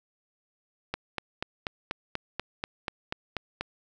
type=click train; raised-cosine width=0.3 ms; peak=-14 dBFS; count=12; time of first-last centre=0.94-3.61 s; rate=4.12 Hz; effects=none